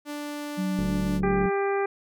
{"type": "tone", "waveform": "sawtooth", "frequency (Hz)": 293.7, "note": "D4", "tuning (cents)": 0, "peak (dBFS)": -28, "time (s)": [0.05, 1.21], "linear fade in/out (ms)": 50}
{"type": "tone with vibrato", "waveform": "sine", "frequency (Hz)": 187.1, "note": "F#3", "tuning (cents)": 20, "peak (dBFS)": -25, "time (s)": [0.57, 1.5], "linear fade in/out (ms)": 20, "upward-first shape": "triangle", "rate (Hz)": 2.8, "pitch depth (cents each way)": 8}
{"type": "click train", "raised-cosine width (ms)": 3, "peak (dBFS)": -20, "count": 49, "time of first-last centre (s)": [0.79, 1.457], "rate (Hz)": 72}
{"type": "harmonic tone", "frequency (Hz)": 396.9, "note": "G4", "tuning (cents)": 22, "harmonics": [1, 2, 3, 4, 5, 6], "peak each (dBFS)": [-24, -30, -34, -36, -38, -40], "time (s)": [1.23, 1.86], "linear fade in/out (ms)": 5}
{"effects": []}